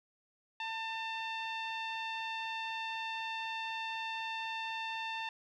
sawtooth tone with low-pass filter, 896 Hz, A5, 31 cents sharp, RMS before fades -39 dBFS, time 0.6-5.29 s, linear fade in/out 2 ms, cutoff 3200 Hz, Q 3.1, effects none

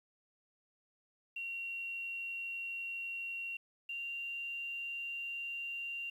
sine tone pair in turn, 2746 / 2771 Hz, F7 / F7, -30 / -14 cents, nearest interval unison, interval 16 cents, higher second, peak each -38 / -38 dBFS, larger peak neither, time 1.36-3.57 / 3.89-6.1 s, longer neither, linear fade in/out 5 ms, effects 11-bit

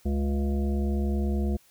harmonic tone with a mistuned harmonic, 69.9 Hz, C#2, 15 cents sharp, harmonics 1 / 3 / 5 / 7 / 9 / 10, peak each -25 / -29 / -35 / -41 / -45 / -44 dBFS, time 0.05-1.57 s, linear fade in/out 10 ms, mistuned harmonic 5, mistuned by +20 cents, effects white hiss -60 dBFS RMS until 1.7 s

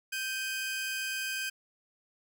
sawtooth tone pair together, 1565 / 2497 Hz, G6 / D#7, -3 / +6 cents, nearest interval minor sixth, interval 809 cents, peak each -31 / -33 dBFS, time 0.12-1.5 s, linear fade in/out 10 ms, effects none

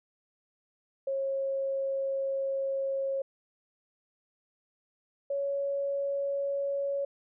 sine tone pair in turn, 543 / 558.9 Hz, C#5 / C#5, -36 / +14 cents, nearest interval unison, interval 50 cents, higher second, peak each -28 dBFS, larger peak neither, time 1.07-3.22 / 5.3-7.05 s, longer first, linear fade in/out 5 ms, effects none

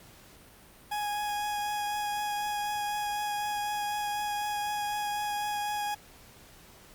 40% pulse tone with vibrato, 830.6 Hz, G#5, in tune, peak -29 dBFS, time 0.91-5.95 s, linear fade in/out 10 ms, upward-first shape triangle, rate 4 Hz, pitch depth 12 cents each way, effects pink hiss -54 dBFS RMS until 6.94 s + Opus 48 kbps

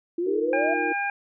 sine exponential sweep, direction up, 333.6 to 688 Hz, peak -23 dBFS, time 0.18-0.74 s, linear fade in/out 5 ms
sine chord, Eb suspended second, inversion none, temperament equal, 311.1 / 349.2 / 466.2 Hz, Eb4 / F4 / Bb4, 0 / 0 / 0 cents, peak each -30 dBFS, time 0.26-0.93 s, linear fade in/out 10 ms
harmonic tone, 805 Hz, G5, 46 cents sharp, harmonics 1 / 2 / 3, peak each -28 / -28 / -30 dBFS, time 0.53-1.1 s, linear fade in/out 2 ms
effects none

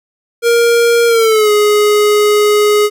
square tone with pitch glide, 469.2 to 418 Hz, A#4 to G#4, +11 to +11 cents, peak -8 dBFS, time 0.42-2.9 s, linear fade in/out 50 ms, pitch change -200 cents, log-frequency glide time 1.07-1.51 s, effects none

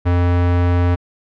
square tone, 88.1 Hz, F2, 16 cents sharp, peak -13 dBFS, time 0.05-0.96 s, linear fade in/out 20 ms, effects low-pass 2000 Hz 12 dB/octave

